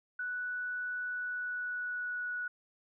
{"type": "tone with pitch glide", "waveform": "sine", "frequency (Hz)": [1480, 1468.1], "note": ["F#6", "F#6"], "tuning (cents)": [0, -14], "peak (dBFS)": -34, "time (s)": [0.19, 2.48], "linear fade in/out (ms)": 5, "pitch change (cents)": -14, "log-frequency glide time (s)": [1.05, 2.31], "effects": []}